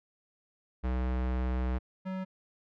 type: tone pair in turn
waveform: square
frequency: 63 / 187.97 Hz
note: B1 / F#3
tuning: +35 / +28 cents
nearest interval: octave + perfect fifth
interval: 1893 cents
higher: second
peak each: -29 / -34 dBFS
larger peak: first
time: 0.83-1.79 / 2.05-2.25 s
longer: first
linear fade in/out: 20 ms
effects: low-pass 2000 Hz 12 dB/octave